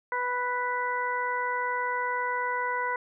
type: harmonic tone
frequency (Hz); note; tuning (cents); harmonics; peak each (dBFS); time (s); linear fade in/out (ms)
493.9; B4; 0; 1 / 2 / 3 / 4; -35 / -29 / -33 / -34; 0.12-2.96; 2
effects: none